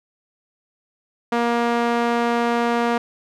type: tone with band-pass filter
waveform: sawtooth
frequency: 236.1 Hz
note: A#3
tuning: 22 cents sharp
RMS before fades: -20 dBFS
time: 1.32-2.98 s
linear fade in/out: 5 ms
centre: 870 Hz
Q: 0.68
effects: none